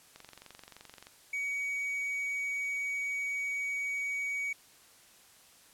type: click train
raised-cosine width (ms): 0.2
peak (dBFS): -31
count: 22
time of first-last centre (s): 0.16-1.069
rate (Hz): 23.1
type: tone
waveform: triangle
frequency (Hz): 2256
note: C#7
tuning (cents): +30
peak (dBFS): -30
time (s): 1.33-4.53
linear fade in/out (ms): 5
effects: white hiss -59 dBFS RMS until 5.73 s + low-pass 12000 Hz 12 dB/octave